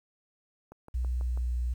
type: click train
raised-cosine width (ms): 1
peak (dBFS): -33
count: 5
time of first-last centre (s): 0.72-1.375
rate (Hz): 6.11
type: tone with pitch glide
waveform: sine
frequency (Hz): 61.74 to 60.75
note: B1 to B1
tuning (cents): 0 to -28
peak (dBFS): -27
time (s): 0.94-1.74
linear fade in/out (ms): 10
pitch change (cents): -28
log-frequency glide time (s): 1.11-1.56
effects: 10-bit